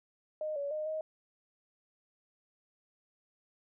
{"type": "tone with pitch steps", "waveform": "sine", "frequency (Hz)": [616, 567, 614, 627], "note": ["D#5", "C#5", "D#5", "D#5"], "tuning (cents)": [-17, 39, -23, 13], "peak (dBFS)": -33, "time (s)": [0.41, 1.01], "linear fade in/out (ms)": 2, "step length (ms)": 150, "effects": []}